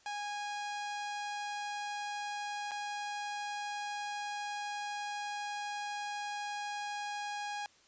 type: tone with dropouts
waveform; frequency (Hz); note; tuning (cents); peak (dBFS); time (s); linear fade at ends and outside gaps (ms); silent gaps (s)
sawtooth; 824; G#5; -14; -33; 0.06-7.66; 1; 2.711-2.716
effects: white hiss -64 dBFS RMS until 7.87 s + resampled to 16000 Hz